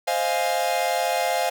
45% pulse chord, F minor seventh, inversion second, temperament equal, 523.3 / 622.3 / 698.5 / 830.6 Hz, C5 / Eb5 / F5 / Ab5, 0 / 0 / 0 / 0 cents, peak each -28 / -29 / -24 / -28 dBFS, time 0.07-1.5 s, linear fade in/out 10 ms, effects none

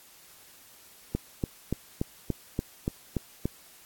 click train, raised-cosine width 3 ms, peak -14 dBFS, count 9, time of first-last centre 1.15-3.455 s, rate 3.47 Hz, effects white hiss -54 dBFS RMS until 3.85 s + AAC 64 kbps

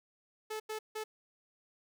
sawtooth tone bursts at uneven times, 433.3 Hz, A4, 27 cents flat, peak -33 dBFS, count 3, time 0.5-0.6 / 0.69-0.79 / 0.95-1.04 s, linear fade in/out 10 ms, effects none

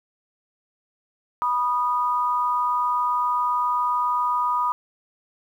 sine tone pair together, 980 / 1232.6 Hz, B5 / D#6, -14 / -17 cents, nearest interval major third, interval 397 cents, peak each -22 / -23 dBFS, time 1.42-4.72 s, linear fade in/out 0 ms, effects 9-bit

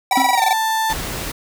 square tone bursts, 769 Hz, G5, 33 cents flat, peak -14 dBFS, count 10, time 0.11-0.529 s, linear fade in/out 2 ms, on 23 ms, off 21 ms
35% pulse tone with pitch glide, 971 to 885.3 Hz, B5 to A5, -30 to +10 cents, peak -15 dBFS, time 0.12-0.93 s, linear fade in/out 2 ms, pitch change -160 cents, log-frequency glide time 0.34-0.43 s
square tone with exponential decay, 266.3 Hz, C4, 31 cents sharp, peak -16 dBFS, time 0.17-0.39 s, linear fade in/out 5 ms, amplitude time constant 46 ms
pink noise, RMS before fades -26 dBFS, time 0.89-1.32 s, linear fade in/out 10 ms
effects none

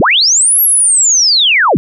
sine linear two-way sweep, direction up then down, 104.9 to 11700 to 104.9 Hz, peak -6 dBFS, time 0-1.77 s, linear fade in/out 0 ms, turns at 0.61 s, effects none

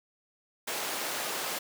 pink high-pass noise, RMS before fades -34 dBFS, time 0.67-1.59 s, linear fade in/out 10 ms, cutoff 450 Hz, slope 12 dB/octave, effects none

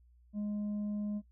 triangle tone with tanh clipping, 207.7 Hz, G#3, in tune, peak -34 dBFS, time 0.33-1.22 s, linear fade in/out 50 ms, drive 8 dB, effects noise-tail reverb RT60 0.1 s tail -19 dB re dry + added 60 Hz sine -60 dBFS peak until 1.31 s

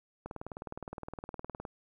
click train, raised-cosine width 1 ms, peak -26 dBFS, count 28, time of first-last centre 0.26-1.652 s, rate 19.4 Hz, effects 11-bit

